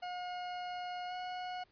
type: tone with pitch glide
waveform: 40% pulse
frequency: 719 to 728.2 Hz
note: F#5 to F#5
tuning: -50 to -28 cents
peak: -38 dBFS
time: 0.02-1.64 s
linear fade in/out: 10 ms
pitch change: +22 cents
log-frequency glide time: 1.07-1.13 s
effects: pink hiss -70 dBFS RMS until 1.71 s + resampled to 11025 Hz